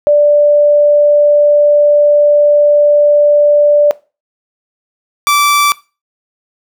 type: tone pair in turn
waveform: sine / sawtooth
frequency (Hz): 587.3 / 1163.1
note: D5 / D6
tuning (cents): 0 / -17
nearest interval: octave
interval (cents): 1183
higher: second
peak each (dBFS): -4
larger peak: neither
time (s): 0.07-3.91 / 5.27-5.72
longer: first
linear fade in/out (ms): 0
effects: noise-tail reverb RT60 0.3 s tail -20 dB re dry